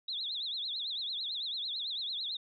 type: tone with vibrato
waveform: sine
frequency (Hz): 3741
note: A#7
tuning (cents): +5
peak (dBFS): -34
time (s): 0.08-2.37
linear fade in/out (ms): 5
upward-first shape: triangle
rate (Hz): 9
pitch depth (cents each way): 230
effects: none